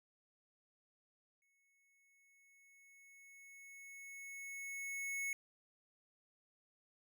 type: tone with exponential growth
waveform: square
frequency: 2200 Hz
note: C#7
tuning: 14 cents flat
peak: -38 dBFS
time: 1.42-5.33 s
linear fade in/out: 1 ms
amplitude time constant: 850 ms
effects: none